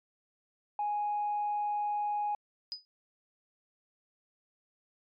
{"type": "tone", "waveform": "sine", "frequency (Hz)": 830.6, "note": "G#5", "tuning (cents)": 0, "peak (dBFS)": -28, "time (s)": [0.79, 2.35], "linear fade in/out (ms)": 2}
{"type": "tone with exponential decay", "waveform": "sine", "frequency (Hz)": 4976, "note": "D#8", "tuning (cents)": -1, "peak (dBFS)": -31, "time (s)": [2.72, 2.85], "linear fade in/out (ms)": 0, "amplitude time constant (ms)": 28}
{"effects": ["tanh soft clip ceiling -25 dBFS", "MP3 96 kbps"]}